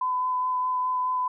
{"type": "tone with vibrato", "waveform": "sine", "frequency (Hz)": 1009, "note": "B5", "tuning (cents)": 37, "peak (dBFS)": -23, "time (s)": [0.01, 1.28], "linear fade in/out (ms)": 5, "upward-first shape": "sine", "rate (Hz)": 4.8, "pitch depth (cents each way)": 10, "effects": []}